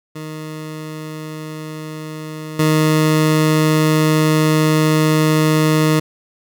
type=tone with level steps; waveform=20% pulse; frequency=155.56 Hz; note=D#3; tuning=in tune; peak=-22 / -7 dBFS; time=0.15-6 s; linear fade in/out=10 ms; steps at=2.59 s; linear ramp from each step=5 ms; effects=none